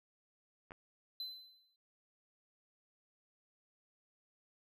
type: clicks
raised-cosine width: 0.5 ms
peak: -35 dBFS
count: 2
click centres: 0.708 / 0.719 s
type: tone with exponential decay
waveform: triangle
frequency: 4044 Hz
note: B7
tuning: 40 cents sharp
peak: -37 dBFS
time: 1.2-1.76 s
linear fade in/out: 2 ms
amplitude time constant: 120 ms
effects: none